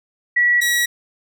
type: tone pair in turn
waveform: sine / sawtooth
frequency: 1937 / 1922.5 Hz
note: B6 / B6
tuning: -34 / -47 cents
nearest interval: unison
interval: 13 cents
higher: first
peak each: -12 dBFS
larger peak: neither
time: 0.36-0.61 / 0.61-0.86 s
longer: neither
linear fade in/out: 10 ms
effects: none